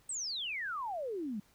sine exponential sweep, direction down, 8530 to 194 Hz, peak -35 dBFS, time 0.09-1.4 s, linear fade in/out 5 ms, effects pink hiss -67 dBFS RMS until 1.54 s

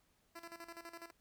10% pulse tone with tremolo, 336.9 Hz, E4, 38 cents sharp, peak -39 dBFS, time 0.35-1.11 s, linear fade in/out 10 ms, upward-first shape square, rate 12 Hz, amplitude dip 75%, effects pink hiss -75 dBFS RMS until 1.2 s

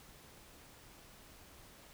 silence, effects pink hiss -58 dBFS RMS until 1.93 s

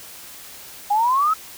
sine exponential sweep, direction up, 802 to 1318.5 Hz, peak -15 dBFS, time 0.9-1.34 s, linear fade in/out 10 ms, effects white hiss -40 dBFS RMS until 1.57 s

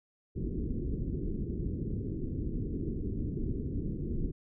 pink low-pass noise, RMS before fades -34 dBFS, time 0.35-4.32 s, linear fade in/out 20 ms, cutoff 400 Hz, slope 48 dB/octave, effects none

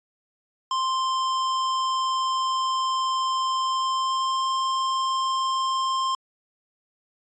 square tone with pitch glide, 1046.5 to 1054.4 Hz, C6 to C6, 0 to +13 cents, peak -23 dBFS, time 0.71-6.15 s, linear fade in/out 2 ms, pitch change +13 cents, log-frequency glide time 3.61-4.46 s, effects resampled to 16000 Hz

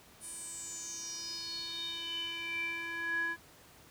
square tone with band-pass filter sweep, 335 Hz, E4, 28 cents sharp, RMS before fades -39 dBFS, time 0.2-3.37 s, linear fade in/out 50 ms, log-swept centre 9700 to 1500 Hz, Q 8.1, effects pink hiss -58 dBFS RMS until 3.9 s + high-pass 60 Hz 12 dB/octave

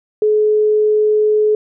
sine tone, 426 Hz, G#4, 44 cents sharp, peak -10 dBFS, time 0.22-1.55 s, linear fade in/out 2 ms, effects none

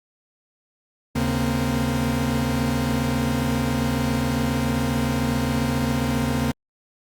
40% pulse tone cluster, 76.1 / 137 / 231.7 / 259 Hz, D#2 / C#3 / A#3 / C4, -38 / -20 / -10 / -17 cents, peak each -28 / -25 / -24 / -26 dBFS, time 1.15-6.52 s, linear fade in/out 10 ms, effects Opus 48 kbps

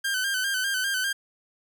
sawtooth tone with vibrato, 1556 Hz, G6, 13 cents flat, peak -21 dBFS, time 0.04-1.13 s, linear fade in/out 10 ms, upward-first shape square, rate 5 Hz, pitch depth 49 cents each way, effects none

